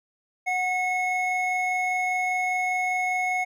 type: tone pair together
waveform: triangle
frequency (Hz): 736 / 2183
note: F#5 / C#7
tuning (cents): -9 / -27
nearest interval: octave + perfect fifth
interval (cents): 1882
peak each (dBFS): -24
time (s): 0.46-3.45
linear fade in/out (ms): 20
effects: none